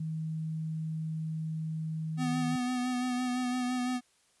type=tone; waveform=sine; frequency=158.7 Hz; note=D#3; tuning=35 cents sharp; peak=-32 dBFS; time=0-2.56 s; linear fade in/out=5 ms
type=tone with vibrato; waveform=square; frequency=249.8 Hz; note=B3; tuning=20 cents sharp; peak=-30 dBFS; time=2.17-4.01 s; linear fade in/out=50 ms; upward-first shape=sine; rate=5.9 Hz; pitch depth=25 cents each way
effects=white hiss -68 dBFS RMS until 4.4 s + resampled to 24000 Hz